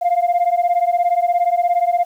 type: beating tone pair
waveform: sine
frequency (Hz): 692 / 709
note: F5 / F5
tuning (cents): -16 / +26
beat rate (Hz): 17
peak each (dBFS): -15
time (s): 0.01-2.05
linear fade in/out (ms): 20
effects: tanh soft clip ceiling -10 dBFS + 8-bit